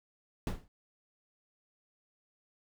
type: noise with exponential decay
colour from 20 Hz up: brown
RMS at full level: -27 dBFS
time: 0.47-0.68 s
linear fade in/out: 1 ms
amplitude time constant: 44 ms
effects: none